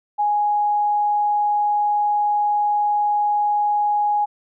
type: tone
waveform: sine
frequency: 830.6 Hz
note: G#5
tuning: in tune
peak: -16 dBFS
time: 0.18-4.26 s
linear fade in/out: 20 ms
effects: none